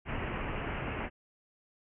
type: low-pass noise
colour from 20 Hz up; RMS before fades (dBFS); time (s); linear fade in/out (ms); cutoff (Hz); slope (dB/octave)
pink; -36; 0.05-1.1; 50; 2900; 96
effects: none